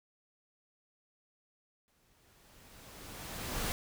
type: noise with exponential growth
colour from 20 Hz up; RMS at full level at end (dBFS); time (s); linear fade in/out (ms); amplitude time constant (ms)
pink; -34; 1.88-3.72; 0; 400
effects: none